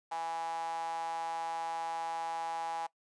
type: tone with high-pass filter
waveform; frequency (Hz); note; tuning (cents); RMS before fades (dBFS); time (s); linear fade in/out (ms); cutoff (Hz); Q
sawtooth; 165; E3; +2; -37; 0.11-2.87; 10; 840; 9.4
effects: noise-tail reverb RT60 0.1 s tail -20 dB re dry + resampled to 22050 Hz